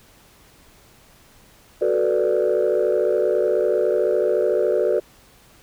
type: chord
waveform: sine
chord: B minor seventh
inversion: second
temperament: equal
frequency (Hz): 370 / 440 / 493.9 / 587.3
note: F#4 / A4 / B4 / D5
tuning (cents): 0 / 0 / 0 / 0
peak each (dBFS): -21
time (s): 1.81-5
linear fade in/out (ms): 10
effects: tanh soft clip ceiling -11 dBFS + pink hiss -52 dBFS RMS until 5.62 s